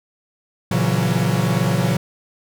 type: chord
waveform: 45% pulse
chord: F# dominant seventh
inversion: first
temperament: equal with one note detuned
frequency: 116.54 / 138.59 / 167.5 / 185 Hz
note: A#2 / C#3 / E3 / F#3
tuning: 0 / 0 / +28 / 0 cents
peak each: -22 dBFS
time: 0.71-1.97 s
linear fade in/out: 5 ms
effects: none